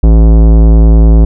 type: tone with tanh clipping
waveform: sine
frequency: 55 Hz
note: A1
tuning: in tune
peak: -3 dBFS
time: 0.03-1.25 s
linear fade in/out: 5 ms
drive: 18 dB
effects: none